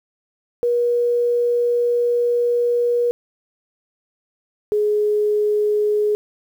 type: tone pair in turn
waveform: sine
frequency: 480 / 419.7 Hz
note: B4 / G#4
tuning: -49 / +18 cents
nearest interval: major second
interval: 233 cents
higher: first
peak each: -15 dBFS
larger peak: neither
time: 0.63-3.11 / 4.72-6.15 s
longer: first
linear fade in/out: 0 ms
effects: 8-bit